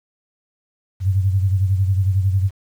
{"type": "beating tone pair", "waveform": "sine", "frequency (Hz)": [94.8, 105.8], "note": ["F#2", "G#2"], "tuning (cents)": [43, 33], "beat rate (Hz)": 11, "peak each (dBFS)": [-15, -23], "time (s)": [1, 2.51], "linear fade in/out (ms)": 50, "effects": ["8-bit"]}